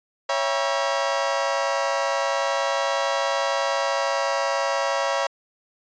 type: chord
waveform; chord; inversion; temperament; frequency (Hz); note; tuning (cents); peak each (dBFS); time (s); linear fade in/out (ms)
30% pulse; C# diminished seventh; none; just; 554.4 / 665.2 / 798.3 / 957.9; C#5 / E5 / G5 / Bb5; 0 / +16 / +31 / +47; -22 / -25 / -28 / -25; 0.29-5.27; 5
effects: resampled to 16000 Hz